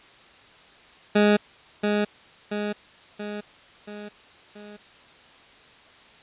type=tone with echo; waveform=20% pulse; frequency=207.7 Hz; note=G#3; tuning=in tune; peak=-11 dBFS; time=1.15-1.37 s; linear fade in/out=10 ms; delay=680 ms; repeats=5; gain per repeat=-5 dB; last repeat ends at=4.77 s; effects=white hiss -51 dBFS RMS until 6.22 s + resampled to 8000 Hz